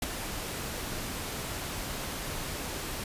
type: noise with ADSR envelope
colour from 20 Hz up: pink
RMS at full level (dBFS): -29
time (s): 0.02-3.04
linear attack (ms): 5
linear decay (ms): 20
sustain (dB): -7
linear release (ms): 3
effects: resampled to 32000 Hz